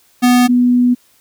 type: tone pair in turn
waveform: square / sine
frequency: 246.9 / 246 Hz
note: B3 / B3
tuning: 0 / -7 cents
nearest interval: unison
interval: 7 cents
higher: first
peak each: -8 / -8 dBFS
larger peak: neither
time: 0.22-0.48 / 0.48-0.95 s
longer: second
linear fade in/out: 20 ms
effects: white hiss -53 dBFS RMS until 1.2 s